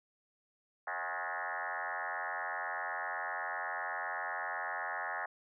sine tone with frequency modulation, 1265 Hz, D#6, 28 cents sharp, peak -35 dBFS, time 0.87-5.26 s, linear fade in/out 5 ms, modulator 87.9 Hz, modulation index 6.9, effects none

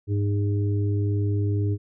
harmonic tone, 102 Hz, G#2, 31 cents flat, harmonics 1 / 3 / 4, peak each -21 / -31 / -33 dBFS, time 0.07-1.78 s, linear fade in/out 50 ms, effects none

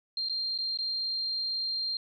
sine tone with dropouts, 4186 Hz, C8, in tune, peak -29 dBFS, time 0.17-1.97 s, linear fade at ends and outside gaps 2 ms, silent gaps 0.287-0.296 / 0.578-0.586 / 0.774-0.787 s, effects none

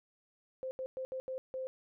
sine tone bursts at uneven times, 521 Hz, C5, 7 cents flat, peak -36 dBFS, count 6, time 0.63-0.71 / 0.79-0.86 / 0.97-1.05 / 1.12-1.2 / 1.28-1.38 / 1.54-1.67 s, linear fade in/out 0 ms, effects none

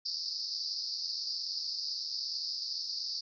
pink band-pass noise, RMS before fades -37 dBFS, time 0.05-3.21 s, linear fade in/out 10 ms, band 4500 to 5200 Hz, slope 96 dB/octave, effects none

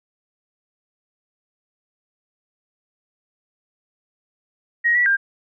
sine tone with pitch steps, 1886 / 1946 / 1597 Hz, A#6 / B6 / G6, +20 / -26 / +32 cents, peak -14 dBFS, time 4.84-5.17 s, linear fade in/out 20 ms, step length 110 ms, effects none

